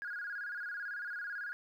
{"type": "tone with vibrato", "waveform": "sine", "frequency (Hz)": 1542, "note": "G6", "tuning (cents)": -29, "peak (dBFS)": -37, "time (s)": [0.02, 1.53], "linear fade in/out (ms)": 0, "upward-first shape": "square", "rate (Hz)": 18, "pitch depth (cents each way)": 110, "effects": ["tanh soft clip ceiling -33 dBFS", "12-bit"]}